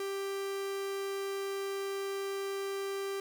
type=tone; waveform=45% pulse; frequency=393.1 Hz; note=G4; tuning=5 cents sharp; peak=-34 dBFS; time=0-3.2 s; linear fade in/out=2 ms; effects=11-bit